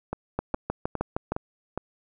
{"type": "two click trains", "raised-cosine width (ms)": 1, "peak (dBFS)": [-15, -12], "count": [5, 7], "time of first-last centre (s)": [[0.13, 1.776], [0.39, 1.32]], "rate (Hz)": [2.43, 6.45], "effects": []}